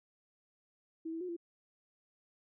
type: tone with pitch steps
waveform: sine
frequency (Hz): 324.3 / 327.6 / 362.4 / 340.7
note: E4 / E4 / F#4 / F4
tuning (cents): -28 / -11 / -36 / -43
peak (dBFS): -37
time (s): 1.05-1.366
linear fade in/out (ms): 10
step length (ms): 79
effects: none